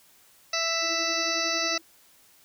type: harmonic tone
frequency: 661 Hz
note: E5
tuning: 5 cents sharp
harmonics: 1 / 2 / 3 / 4 / 6 / 7 / 8 / 9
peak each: -33 / -33 / -33 / -33 / -33 / -33 / -33 / -33 dBFS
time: 0.53-1.78 s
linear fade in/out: 5 ms
type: tone with tremolo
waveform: sine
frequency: 329.6 Hz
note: E4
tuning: in tune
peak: -34 dBFS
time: 0.81-1.82 s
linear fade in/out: 50 ms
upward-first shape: sine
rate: 11 Hz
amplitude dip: 80%
effects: white hiss -58 dBFS RMS until 2.44 s